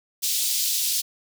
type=high-pass noise; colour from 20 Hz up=pink; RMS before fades=-24 dBFS; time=0.22-1.02 s; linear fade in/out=20 ms; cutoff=3700 Hz; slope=24 dB/octave; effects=none